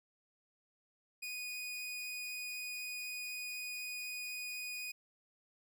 sawtooth tone, 2476 Hz, D#7, 9 cents flat, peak -37 dBFS, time 1.22-4.92 s, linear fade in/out 10 ms, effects none

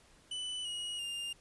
45% pulse tone with pitch steps, 2990 / 2897 / 2806 Hz, F#7 / F#7 / F7, +17 / -37 / +8 cents, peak -37 dBFS, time 0.31-1.33 s, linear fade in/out 5 ms, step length 340 ms, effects pink hiss -63 dBFS RMS until 1.4 s + resampled to 24000 Hz

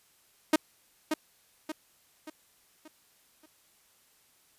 sawtooth tone with echo, 311.1 Hz, D#4, in tune, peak -15 dBFS, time 0.53-0.56 s, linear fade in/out 5 ms, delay 580 ms, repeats 5, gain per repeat -7 dB, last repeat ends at 3.46 s, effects white hiss -65 dBFS RMS until 4.58 s + resampled to 32000 Hz

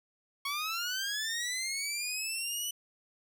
15% pulse linear sweep, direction up, 1100 to 2986 Hz, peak -26 dBFS, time 0.45-2.71 s, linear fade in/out 5 ms, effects none

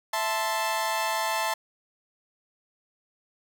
sawtooth chord, A minor, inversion second, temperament equal, 659.3 / 880 / 1046.5 Hz, E5 / A5 / C6, 0 / 0 / 0 cents, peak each -28 / -24 / -28 dBFS, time 0.13-1.54 s, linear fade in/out 5 ms, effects none

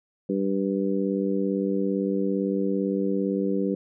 harmonic tone, 97.7 Hz, G2, 5 cents flat, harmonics 2 / 3 / 4 / 5, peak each -26 / -28 / -29 / -30 dBFS, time 0.29-3.75 s, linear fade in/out 5 ms, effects none

